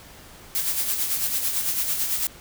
blue noise with tremolo, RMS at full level -23 dBFS, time 0.55-2.27 s, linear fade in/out 0 ms, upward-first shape sine, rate 9 Hz, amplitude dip 50%, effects pink hiss -46 dBFS RMS until 2.4 s

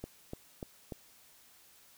click train, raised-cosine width 2 ms, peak -26 dBFS, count 4, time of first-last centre 0.04-0.922 s, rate 3.4 Hz, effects white hiss -61 dBFS RMS until 1.97 s

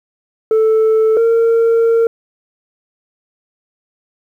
sine tone pair in turn, 440 / 458.6 Hz, A4 / A#4, 0 / -28 cents, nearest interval minor second, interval 72 cents, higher second, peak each -6 dBFS, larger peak neither, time 0.51-1.17 / 1.17-2.07 s, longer second, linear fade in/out 2 ms, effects tanh soft clip ceiling -8 dBFS + 8-bit

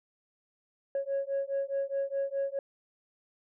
sine beating tone pair, 549 / 553.8 Hz, C#5 / C#5, -17 / -2 cents, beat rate 4.8 Hz, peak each -31 dBFS, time 0.95-2.59 s, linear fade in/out 2 ms, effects tanh soft clip ceiling -25 dBFS

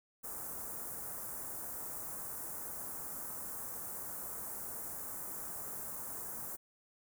white band-stop noise, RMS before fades -43 dBFS, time 0.23-6.57 s, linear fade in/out 20 ms, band 1400 to 7900 Hz, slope 24 dB/octave, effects none

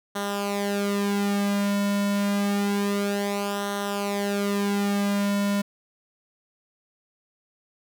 sawtooth tone with flanger, 201.8 Hz, G#3, 49 cents flat, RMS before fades -25 dBFS, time 0.15-5.62 s, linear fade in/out 10 ms, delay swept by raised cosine 0.41 to 2.51 ms, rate 0.28 Hz, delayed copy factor -0.7, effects none

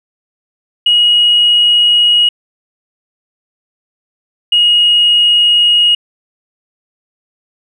sine tone pair in turn, 2896 / 2881 Hz, F#7 / F#7, -38 / -47 cents, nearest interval unison, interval 9 cents, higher first, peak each -5 dBFS, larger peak neither, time 0.86-2.29 / 4.52-5.95 s, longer neither, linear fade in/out 5 ms, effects tanh soft clip ceiling -1 dBFS

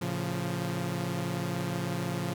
sawtooth chord, A augmented, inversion none, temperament equal with one note detuned, 112.31 / 138.59 / 174.61 Hz, A2 / C#3 / E#3, +36 / 0 / 0 cents, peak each -33 / -31 / -29 dBFS, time 0.01-2.34 s, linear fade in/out 10 ms, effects none

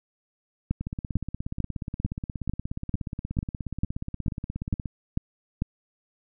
two click trains, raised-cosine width 5 ms, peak -19 / -12 dBFS, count 69 / 12, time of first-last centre 0.81-4.858 / 0.71-5.621 s, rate 16.8 / 2.24 Hz, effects none

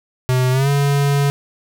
square tone with pitch glide, 127.6 to 141.58 Hz, C3 to C#3, -43 to +37 cents, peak -14 dBFS, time 0.29-1.3 s, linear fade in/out 0 ms, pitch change +180 cents, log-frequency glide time 0.51-0.69 s, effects none

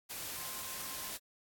sine tone in noise, 1051 Hz, C6, 7 cents sharp, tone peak -53 dBFS, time 0.35-1.12 s, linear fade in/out 20 ms, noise white, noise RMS -42 dBFS, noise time 0.09-1.18 s, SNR -14 dB, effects AAC 64 kbps

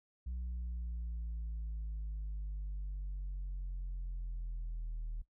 sine exponential sweep, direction down, 61.8 to 39.17 Hz, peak -35 dBFS, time 0.26-5.22 s, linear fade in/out 10 ms, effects noise-tail reverb RT60 0.1 s tail -17 dB re dry + tanh soft clip ceiling -36 dBFS

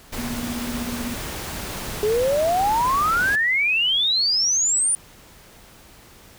pink noise, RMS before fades -31 dBFS, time 0.12-3.36 s, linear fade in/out 10 ms
sine tone with tremolo, 240 Hz, B3, 49 cents flat, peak -24 dBFS, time 0.18-1.14 s, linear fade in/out 5 ms, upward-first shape triangle, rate 16 Hz, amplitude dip 70%
sine exponential sweep, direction up, 411.1 to 9570 Hz, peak -17 dBFS, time 2.03-4.95 s, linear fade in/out 0 ms
effects pink hiss -48 dBFS RMS until 6.38 s

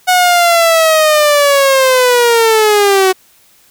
sawtooth linear sweep, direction down, 736 to 371 Hz, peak -3 dBFS, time 0.07-3.13 s, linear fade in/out 20 ms, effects white hiss -48 dBFS RMS until 3.7 s

